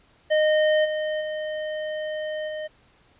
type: tone with level steps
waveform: square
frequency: 616 Hz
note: D#5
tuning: 17 cents flat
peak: -18 / -25 / -28 / -30 dBFS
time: 0.3-2.68 s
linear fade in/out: 20 ms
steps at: 0.84 / 1.2 / 2.47 s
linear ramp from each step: 20 ms
effects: pink hiss -59 dBFS RMS until 3.19 s + resampled to 8000 Hz